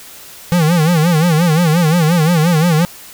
square tone with vibrato, 164.81 Hz, E3, in tune, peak -10 dBFS, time 0.52-2.85 s, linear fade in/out 0 ms, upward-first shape sine, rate 5.7 Hz, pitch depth 140 cents each way, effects white hiss -36 dBFS RMS until 3.13 s

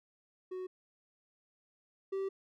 triangle tone pair in turn, 370 / 387.7 Hz, F#4 / G4, 0 / -19 cents, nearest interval minor second, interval 81 cents, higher second, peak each -36 / -31 dBFS, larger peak second, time 0.51-0.67 / 2.12-2.29 s, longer second, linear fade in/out 10 ms, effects none

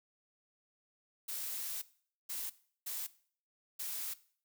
blue noise bursts at uneven times, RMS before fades -40 dBFS, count 4, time 1.28-1.82 / 2.29-2.5 / 2.86-3.07 / 3.79-4.14 s, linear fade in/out 10 ms, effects noise-tail reverb RT60 0.5 s tail -18 dB re dry

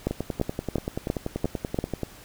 two click trains, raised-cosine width 2 ms, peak -10 / -14 dBFS, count 6 / 21, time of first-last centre 0.07-1.788 / 0.11-2.033 s, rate 2.91 / 10.4 Hz, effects pink hiss -48 dBFS RMS until 2.24 s

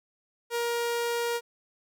sawtooth tone, 471.9 Hz, A#4, 21 cents sharp, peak -23 dBFS, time 0.5-1.41 s, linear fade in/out 50 ms, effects none

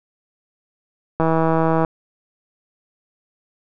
click train, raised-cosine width 1 ms, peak -5 dBFS, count 106, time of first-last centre 1.2-1.848 s, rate 162 Hz, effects none

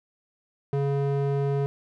square tone with band-pass filter, 140 Hz, C#3, 18 cents sharp, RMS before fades -25 dBFS, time 0.73-1.66 s, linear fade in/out 0 ms, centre 320 Hz, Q 1.3, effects none

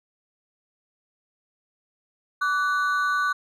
triangle ring-modulated tone, 1322 Hz, E6, 5 cents sharp, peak -16 dBFS, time 2.41-3.33 s, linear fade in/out 10 ms, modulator 165 Hz, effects none

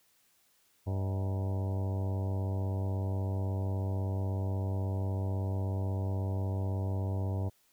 harmonic tone with a mistuned harmonic, 96.3 Hz, G2, 30 cents flat, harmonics 1 / 2 / 3 / 4 / 5 / 6 / 7 / 8 / 9 / 10, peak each -30 / -42 / -44 / -46 / -47 / -49 / -47 / -52 / -52 / -54 dBFS, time 0.86-7.5 s, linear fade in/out 20 ms, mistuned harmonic 7, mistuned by -80 cents, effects white hiss -69 dBFS RMS until 7.72 s

